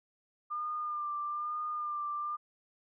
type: tone with vibrato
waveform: sine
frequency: 1200 Hz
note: D6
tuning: 37 cents sharp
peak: -33 dBFS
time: 0.5-2.37 s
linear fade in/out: 20 ms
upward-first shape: sine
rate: 1.1 Hz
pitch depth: 30 cents each way
effects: none